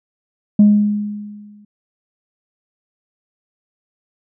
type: tone with exponential decay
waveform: sine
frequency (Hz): 207.7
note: G#3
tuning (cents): 0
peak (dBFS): -3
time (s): 0.59-1.65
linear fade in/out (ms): 5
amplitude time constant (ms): 230
effects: tanh soft clip ceiling -3 dBFS